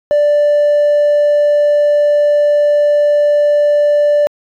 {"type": "tone", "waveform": "triangle", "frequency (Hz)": 587.3, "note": "D5", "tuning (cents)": 0, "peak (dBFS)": -5, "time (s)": [0.11, 4.27], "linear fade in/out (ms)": 0, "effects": ["tanh soft clip ceiling -3 dBFS"]}